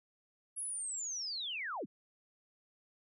sine linear sweep, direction down, 10910 to 114.4 Hz, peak -37 dBFS, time 0.56-1.86 s, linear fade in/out 20 ms, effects none

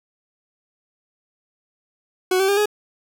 40% pulse tone with pitch steps, 370 / 385.5 / 401.6 / 418.4 Hz, F#4 / G4 / G4 / G#4, 0 / -29 / +42 / +13 cents, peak -15 dBFS, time 2.31-2.658 s, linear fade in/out 5 ms, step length 87 ms, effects none

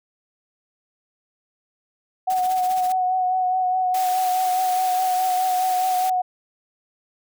sine tone with vibrato, 740 Hz, F#5, in tune, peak -18 dBFS, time 2.27-6.22 s, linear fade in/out 10 ms, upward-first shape sine, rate 4.8 Hz, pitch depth 22 cents each way
white noise with tremolo, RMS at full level -34 dBFS, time 2.3-2.92 s, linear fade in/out 0 ms, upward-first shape triangle, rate 15 Hz, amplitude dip 75%
white high-pass noise, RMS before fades -33 dBFS, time 3.94-6.1 s, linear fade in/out 5 ms, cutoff 320 Hz, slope 48 dB/octave
effects none

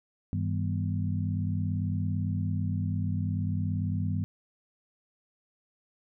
harmonic tone with a mistuned harmonic, 49 Hz, G1, in tune, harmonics 2 / 3 / 4 / 5, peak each -29 / -33 / -35 / -37 dBFS, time 0.33-4.24 s, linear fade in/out 0 ms, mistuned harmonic 3, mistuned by +130 cents, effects none

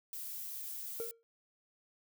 violet noise, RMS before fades -43 dBFS, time 0.13-1.11 s, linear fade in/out 0 ms
triangle tone with exponential decay, 459.9 Hz, A#4, 23 cents flat, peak -32 dBFS, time 1-1.23 s, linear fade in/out 0 ms, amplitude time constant 48 ms
effects none

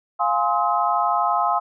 sine chord, F minor seventh, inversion none, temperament equal with one note detuned, 698.5 / 830.6 / 1046.5 / 1275.8 Hz, F5 / Ab5 / C6 / Eb6, 0 / 0 / 0 / +43 cents, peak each -23 dBFS, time 0.19-1.6 s, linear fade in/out 20 ms, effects none

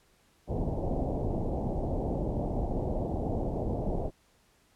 pink low-pass noise, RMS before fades -31 dBFS, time 0.47-4.11 s, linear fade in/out 50 ms, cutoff 790 Hz, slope 48 dB/octave, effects pink hiss -66 dBFS RMS until 4.75 s + low-pass 12000 Hz 12 dB/octave

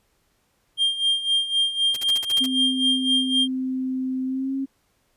triangle tone with tremolo, 3200 Hz, G7, 35 cents sharp, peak -15 dBFS, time 0.77-3.48 s, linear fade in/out 50 ms, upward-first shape sine, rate 3.9 Hz, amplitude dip 75%
white noise bursts, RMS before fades -32 dBFS, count 8, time 1.94-2.463 s, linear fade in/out 5 ms, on 26 ms, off 45 ms
sine tone with pitch glide, 259.4 to 269.9 Hz, C4 to C#4, -15 to -46 cents, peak -23 dBFS, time 2.4-4.66 s, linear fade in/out 20 ms, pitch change +69 cents, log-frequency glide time 4.25-4.55 s
effects pink hiss -67 dBFS RMS until 5.16 s + resampled to 32000 Hz

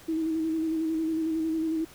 sine tone with vibrato, 320.7 Hz, E4, 48 cents flat, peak -25 dBFS, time 0.08-1.85 s, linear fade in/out 10 ms, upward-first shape square, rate 11 Hz, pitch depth 25 cents each way, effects pink hiss -51 dBFS RMS until 1.94 s

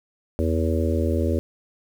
harmonic tone with a mistuned harmonic, 80.5 Hz, E2, 41 cents flat, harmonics 1 / 3 / 4 / 5 / 6 / 7, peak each -22 / -27 / -28 / -29 / -30 / -30 dBFS, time 0.39-1.39 s, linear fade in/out 0 ms, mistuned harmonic 1, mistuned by +58 cents, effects 8-bit

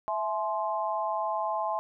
sine chord, E augmented, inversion none, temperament equal with one note detuned, 659.3 / 851 / 1046.5 Hz, E5 / G#5 / B#5, 0 / +42 / 0 cents, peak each -32 / -31 / -32 dBFS, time 0.08-1.79 s, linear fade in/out 0 ms, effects none

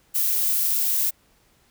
violet noise, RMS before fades -22 dBFS, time 0.14-1.11 s, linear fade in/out 20 ms, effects pink hiss -61 dBFS RMS until 1.7 s

